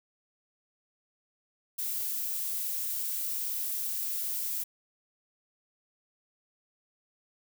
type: noise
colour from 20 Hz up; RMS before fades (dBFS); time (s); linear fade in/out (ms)
violet; -33; 1.78-4.64; 10
effects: none